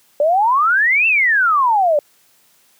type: exponential two-way sweep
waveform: sine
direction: up then down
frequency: 568 to 2724 to 568 Hz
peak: -11 dBFS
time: 0.2-1.99 s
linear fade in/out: 2 ms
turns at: 1.07 s
effects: white hiss -55 dBFS RMS until 2.79 s + high-pass 100 Hz 12 dB/octave